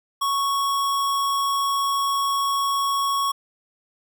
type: tone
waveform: square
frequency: 1108.7 Hz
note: C#6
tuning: in tune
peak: -21 dBFS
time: 0.21-3.32 s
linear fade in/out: 10 ms
effects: none